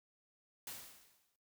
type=noise with exponential decay; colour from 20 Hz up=white; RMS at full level=-44 dBFS; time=0.67-1.36 s; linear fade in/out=2 ms; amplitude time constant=150 ms; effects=noise-tail reverb RT60 0.3 s tail -19 dB re dry